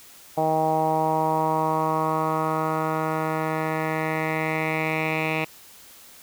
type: tone with low-pass filter sweep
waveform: 10% pulse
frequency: 157.9 Hz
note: D#3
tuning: 26 cents sharp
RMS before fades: -24 dBFS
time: 0.37-5.45 s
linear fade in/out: 10 ms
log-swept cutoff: 750 to 2600 Hz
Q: 4
effects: white hiss -48 dBFS RMS until 6.22 s